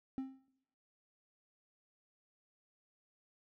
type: tone with exponential decay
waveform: triangle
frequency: 264.9 Hz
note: C4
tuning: 22 cents sharp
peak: -32 dBFS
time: 0.18-0.48 s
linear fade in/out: 0 ms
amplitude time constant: 65 ms
effects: noise-tail reverb RT60 1.0 s tail -25 dB re dry